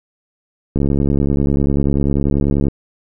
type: click train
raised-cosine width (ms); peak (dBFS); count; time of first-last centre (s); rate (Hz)
3; -4; 136; 0.76-2.683; 70.2
effects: none